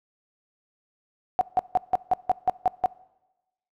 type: tone bursts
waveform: sine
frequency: 740 Hz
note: F#5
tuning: in tune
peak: -16 dBFS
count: 9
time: 1.39-2.859 s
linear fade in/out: 0 ms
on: 21 ms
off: 160 ms
effects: noise-tail reverb RT60 1.0 s tail -22 dB re dry